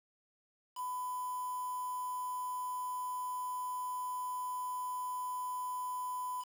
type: tone with quantisation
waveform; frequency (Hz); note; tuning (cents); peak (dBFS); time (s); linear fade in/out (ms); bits
sine; 1000; B5; +21; -36; 0.75-6.45; 50; 8
effects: none